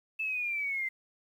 sine linear sweep, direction down, 2637 to 2064 Hz, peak -30 dBFS, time 0.19-0.89 s, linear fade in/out 10 ms, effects 10-bit

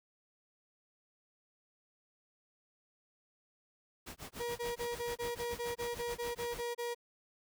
pink noise with tremolo, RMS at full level -45 dBFS, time 4.06-6.62 s, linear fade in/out 10 ms, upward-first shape sine, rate 6.9 Hz, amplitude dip 100%
35% pulse tone bursts, 476.4 Hz, A#4, 38 cents sharp, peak -34 dBFS, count 13, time 4.39-6.948 s, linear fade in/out 20 ms, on 170 ms, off 29 ms
effects none

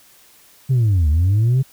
sine linear two-way sweep, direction down then up, 136.5 to 72.2 to 136.5 Hz, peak -10 dBFS, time 0.69-1.63 s, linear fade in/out 20 ms, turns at 1.09 s, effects tanh soft clip ceiling -11 dBFS + white hiss -50 dBFS RMS until 1.72 s

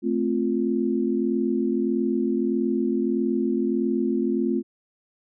sine chord, F major, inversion first, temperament equal, 220 / 261.6 / 349.2 Hz, A3 / C4 / F4, 0 / 0 / 0 cents, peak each -25 dBFS, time 0.02-4.63 s, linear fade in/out 50 ms, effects none

